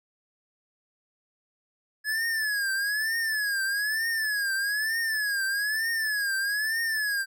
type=tone with vibrato; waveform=square; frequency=1697 Hz; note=G#6; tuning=37 cents sharp; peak=-26 dBFS; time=2.04-7.26 s; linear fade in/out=50 ms; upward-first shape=triangle; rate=1.1 Hz; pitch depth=150 cents each way; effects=none